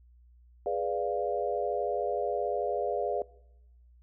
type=chord; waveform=sine; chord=G# diminished seventh; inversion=none; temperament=equal; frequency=415.3 / 493.9 / 587.3 / 698.5 Hz; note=G#4 / B4 / D5 / F5; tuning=0 / 0 / 0 / 0 cents; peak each=-33 dBFS; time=0.66-3.22 s; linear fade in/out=2 ms; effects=noise-tail reverb RT60 0.9 s tail -22 dB re dry + added 60 Hz sine -55 dBFS peak until 4.02 s